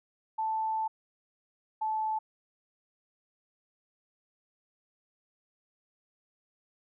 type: tone pair in turn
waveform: sine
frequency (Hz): 880 / 870.9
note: A5 / A5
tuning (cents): 0 / -18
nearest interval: unison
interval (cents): 18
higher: first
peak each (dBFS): -28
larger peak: neither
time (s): 0.38-0.88 / 1.81-2.19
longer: first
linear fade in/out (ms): 10
effects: none